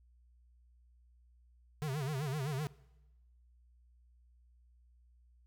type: tone with vibrato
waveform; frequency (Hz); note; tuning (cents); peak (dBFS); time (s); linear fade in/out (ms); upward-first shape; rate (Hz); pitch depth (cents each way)
square; 142.4; C#3; +47; -35; 1.82-2.67; 0; sine; 7.8; 160
effects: noise-tail reverb RT60 1.0 s tail -21 dB re dry + added 60 Hz sine -62 dBFS peak until 5.46 s